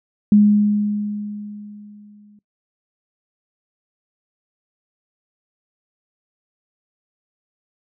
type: tone with exponential decay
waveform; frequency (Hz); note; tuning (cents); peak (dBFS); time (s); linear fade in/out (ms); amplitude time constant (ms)
sine; 207.7; G#3; 0; -7; 0.32-2.39; 2; 450
effects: noise-tail reverb RT60 0.1 s tail -19 dB re dry